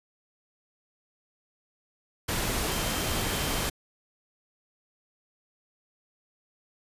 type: tone in noise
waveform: sine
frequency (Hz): 3136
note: G7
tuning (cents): 0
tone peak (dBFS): -40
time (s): 2.69-3.68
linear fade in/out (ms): 10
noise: pink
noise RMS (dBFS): -29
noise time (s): 2.28-3.7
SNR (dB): -14
effects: resampled to 32000 Hz